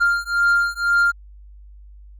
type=beating tone pair; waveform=triangle; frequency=1396.9 / 1398.9 Hz; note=F6 / F6; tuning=0 / +2 cents; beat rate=2 Hz; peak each=-17 dBFS; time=0-1.12 s; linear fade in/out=20 ms; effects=added 50 Hz sine -40 dBFS peak until 2.19 s